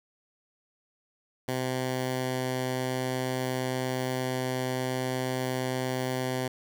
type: tone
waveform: 10% pulse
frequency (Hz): 128.5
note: C3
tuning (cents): -31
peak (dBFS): -20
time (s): 1.48-6.48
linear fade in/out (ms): 5
effects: none